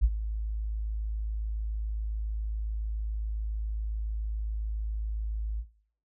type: tone with ADSR envelope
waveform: sine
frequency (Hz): 53.6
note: A1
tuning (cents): -45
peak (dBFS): -15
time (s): 0.01-5.65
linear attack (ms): 32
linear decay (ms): 47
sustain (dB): -14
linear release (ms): 58
effects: noise-tail reverb RT60 0.5 s tail -17 dB re dry + tanh soft clip ceiling -14 dBFS